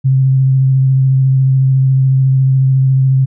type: tone with vibrato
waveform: sine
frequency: 132.8 Hz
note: C3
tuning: 26 cents sharp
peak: -7 dBFS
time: 0.04-3.26 s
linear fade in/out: 20 ms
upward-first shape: triangle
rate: 14 Hz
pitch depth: 19 cents each way
effects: none